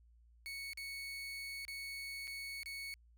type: tone with dropouts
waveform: 30% pulse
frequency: 2217 Hz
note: C#7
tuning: in tune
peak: -40 dBFS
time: 0.46-2.94 s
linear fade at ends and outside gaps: 0 ms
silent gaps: 0.733-0.774 / 1.651-1.681 / 2.272-2.277 / 2.632-2.659 s
effects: added 58 Hz sine -62 dBFS peak until 3.17 s